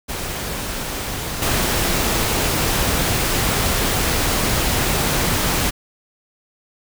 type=noise with level steps; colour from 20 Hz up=pink; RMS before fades=-26 / -19 dBFS; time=0.08-5.71 s; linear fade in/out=20 ms; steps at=1.42 s; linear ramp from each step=2 ms; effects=none